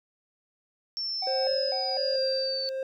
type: linear sweep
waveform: sine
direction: down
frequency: 5440 to 4500 Hz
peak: -29 dBFS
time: 0.97-2.69 s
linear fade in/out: 0 ms
type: tone with vibrato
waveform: triangle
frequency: 658 Hz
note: E5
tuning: 3 cents flat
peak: -30 dBFS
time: 1.22-2.16 s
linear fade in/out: 5 ms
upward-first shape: square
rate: 2 Hz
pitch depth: 240 cents each way
type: tone with tremolo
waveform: triangle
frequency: 530 Hz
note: C5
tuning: 22 cents sharp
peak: -23 dBFS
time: 1.27-2.83 s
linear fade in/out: 2 ms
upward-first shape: triangle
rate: 1.3 Hz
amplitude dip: 65%
effects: none